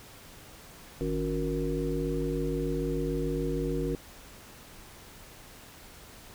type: harmonic tone with a mistuned harmonic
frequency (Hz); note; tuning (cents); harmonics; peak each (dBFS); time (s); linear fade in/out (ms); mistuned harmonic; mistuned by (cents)
51.91; G#1; 0; 1 / 3 / 5 / 7 / 9; -34 / -34 / -34 / -34 / -34; 1.01-3.95; 0; 5; +110
effects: pink hiss -50 dBFS RMS until 6.34 s